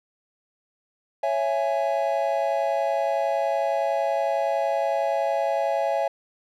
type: chord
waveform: triangle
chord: C# minor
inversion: none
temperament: just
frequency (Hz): 554.4 / 665.2 / 831.5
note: C#5 / E5 / G#5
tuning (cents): 0 / +16 / +2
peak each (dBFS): -24 / -23 / -25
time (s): 1.23-6.08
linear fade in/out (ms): 5
effects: none